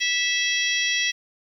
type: harmonic tone with a mistuned harmonic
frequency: 656 Hz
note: E5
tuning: 9 cents flat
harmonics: 3 / 4 / 5 / 6 / 7 / 8 / 9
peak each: -25 / -27 / -26 / -33 / -36 / -34 / -30 dBFS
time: 0-1.12 s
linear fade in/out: 20 ms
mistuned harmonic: 9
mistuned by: -45 cents
effects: 9-bit

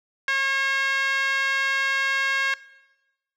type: tone with band-pass filter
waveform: 5% pulse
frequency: 542 Hz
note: C#5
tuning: 39 cents flat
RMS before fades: -23 dBFS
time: 0.28-2.54 s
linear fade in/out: 2 ms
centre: 1700 Hz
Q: 3.1
effects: noise-tail reverb RT60 1.0 s tail -19 dB re dry

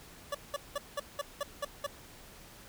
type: tone bursts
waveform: 25% pulse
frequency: 574 Hz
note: D5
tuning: 40 cents flat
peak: -28 dBFS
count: 8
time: 0.32-1.866 s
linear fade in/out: 5 ms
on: 27 ms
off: 190 ms
effects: pink hiss -53 dBFS RMS until 2.68 s

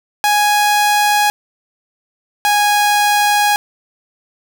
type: tone pair in turn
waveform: sawtooth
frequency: 830.6 / 827.1 Hz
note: G#5 / G#5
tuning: 0 / -7 cents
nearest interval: unison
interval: 7 cents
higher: first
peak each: -7 dBFS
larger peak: neither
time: 0.24-1.3 / 2.45-3.56 s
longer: second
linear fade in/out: 0 ms
effects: none

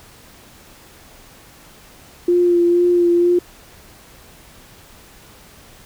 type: tone with vibrato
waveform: sine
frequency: 349.2 Hz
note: F4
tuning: in tune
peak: -11 dBFS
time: 2.28-3.39 s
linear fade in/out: 5 ms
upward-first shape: sine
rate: 2.1 Hz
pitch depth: 20 cents each way
effects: pink hiss -45 dBFS RMS until 5.85 s

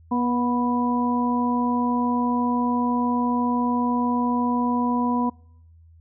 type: harmonic tone with a mistuned harmonic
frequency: 243 Hz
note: B3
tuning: 28 cents flat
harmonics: 1 / 2 / 3 / 4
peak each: -21 / -33 / -32 / -25 dBFS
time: 0.11-5.3 s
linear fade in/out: 10 ms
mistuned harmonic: 4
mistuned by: +23 cents
effects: noise-tail reverb RT60 0.8 s tail -26 dB re dry + added 82 Hz sine -48 dBFS peak until 6 s

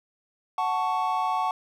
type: chord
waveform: triangle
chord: F# minor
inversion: none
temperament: equal with one note detuned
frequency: 740 / 880 / 1113.9 Hz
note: F#5 / A5 / C#6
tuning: 0 / 0 / +8 cents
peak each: -26 dBFS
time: 0.58-1.51 s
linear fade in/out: 2 ms
effects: none

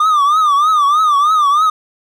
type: tone with vibrato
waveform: triangle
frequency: 1200 Hz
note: D6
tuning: 37 cents sharp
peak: -7 dBFS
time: 0-1.7 s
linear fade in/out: 5 ms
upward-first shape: triangle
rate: 3.2 Hz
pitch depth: 140 cents each way
effects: none

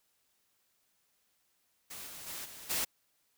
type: noise with level steps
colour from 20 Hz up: white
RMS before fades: -45 / -47 / -42 / -49 / -33 dBFS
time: 1.9-2.85 s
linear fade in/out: 10 ms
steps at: 2.06 / 2.26 / 2.44 / 2.69 s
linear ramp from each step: 20 ms
effects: white hiss -75 dBFS RMS until 3.37 s

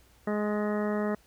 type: harmonic tone with a mistuned harmonic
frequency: 209.2 Hz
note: G#3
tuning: 13 cents sharp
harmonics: 1 / 2 / 3 / 4 / 5 / 6 / 7 / 8 / 9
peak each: -29 / -32 / -34 / -42 / -43 / -40 / -47 / -47 / -43 dBFS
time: 0.27-1.15 s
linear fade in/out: 5 ms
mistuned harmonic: 8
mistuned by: +27 cents
effects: added 60 Hz sine -62 dBFS peak until 1.26 s + pink hiss -62 dBFS RMS until 1.26 s

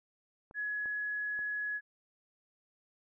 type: clicks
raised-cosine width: 1 ms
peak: -38 dBFS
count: 3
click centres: 0.511 / 0.858 / 1.391 s
type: tone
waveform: sine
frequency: 1686 Hz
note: G#6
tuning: 26 cents sharp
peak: -33 dBFS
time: 0.54-1.81 s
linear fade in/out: 50 ms
effects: none

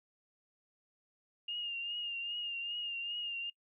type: tone with vibrato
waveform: sine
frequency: 2823 Hz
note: F7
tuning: 18 cents sharp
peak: -36 dBFS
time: 1.48-3.5 s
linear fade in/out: 5 ms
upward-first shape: triangle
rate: 2.5 Hz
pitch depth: 48 cents each way
effects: noise-tail reverb RT60 0.1 s tail -23 dB re dry

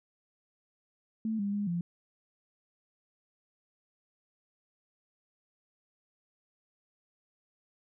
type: tone with pitch steps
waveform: sine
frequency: 220.8 / 201.4 / 204.7 / 172.5 Hz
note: A3 / G3 / G#3 / F3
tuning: +6 / +47 / -25 / -21 cents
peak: -29 dBFS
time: 1.25-1.81 s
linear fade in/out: 2 ms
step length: 140 ms
effects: none

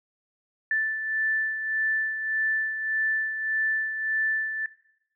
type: beating tone pair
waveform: sine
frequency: 1760 / 1761.7 Hz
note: A6 / A6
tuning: 0 / +2 cents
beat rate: 1.7 Hz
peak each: -24 / -33 dBFS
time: 0.71-4.66 s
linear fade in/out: 2 ms
effects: noise-tail reverb RT60 0.8 s tail -19 dB re dry

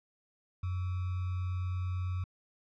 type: tone with sample-and-hold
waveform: sine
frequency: 90.9 Hz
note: F#2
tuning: 30 cents flat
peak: -31 dBFS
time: 0.63-2.24 s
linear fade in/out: 5 ms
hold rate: 1225 Hz
effects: low-pass 3000 Hz 12 dB/octave

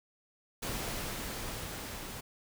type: noise with level ramp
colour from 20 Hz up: pink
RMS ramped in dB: -36 to -43 dBFS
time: 0.62-2.21 s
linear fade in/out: 10 ms
effects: none

